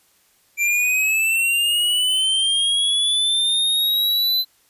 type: linear sweep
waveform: square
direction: up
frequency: 2349 to 4044 Hz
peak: -17 dBFS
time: 0.57-4.45 s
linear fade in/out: 50 ms
effects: white hiss -59 dBFS RMS until 4.69 s + resampled to 32000 Hz